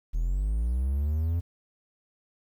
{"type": "linear sweep", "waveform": "triangle", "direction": "up", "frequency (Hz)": [38.46, 86.9], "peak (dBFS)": -22, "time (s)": [0.13, 1.41], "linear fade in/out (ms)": 20, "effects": ["10-bit"]}